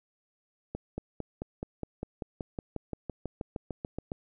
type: accelerating click train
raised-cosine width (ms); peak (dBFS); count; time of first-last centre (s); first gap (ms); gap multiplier
2; -21; 20; 0.75-4.119; 230; 0.97
effects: none